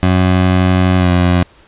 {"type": "tone with pitch glide", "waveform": "20% pulse", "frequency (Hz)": [92, 89.17], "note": ["F#2", "F2"], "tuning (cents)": [-9, 37], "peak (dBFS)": -4, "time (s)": [0.03, 1.43], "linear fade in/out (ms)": 0, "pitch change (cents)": -54, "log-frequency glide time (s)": [0.98, 1.07], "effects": ["pink hiss -46 dBFS RMS until 1.67 s", "resampled to 8000 Hz"]}